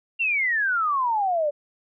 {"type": "exponential sweep", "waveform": "sine", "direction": "down", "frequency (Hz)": [2794, 569], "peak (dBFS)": -20, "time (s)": [0.19, 1.51], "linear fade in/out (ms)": 20, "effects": []}